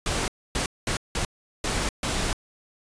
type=noise bursts at uneven times; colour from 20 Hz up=pink; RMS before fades=-26 dBFS; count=6; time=0.06-0.28 / 0.55-0.66 / 0.87-0.97 / 1.15-1.25 / 1.64-1.89 / 2.03-2.33 s; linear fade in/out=2 ms; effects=resampled to 22050 Hz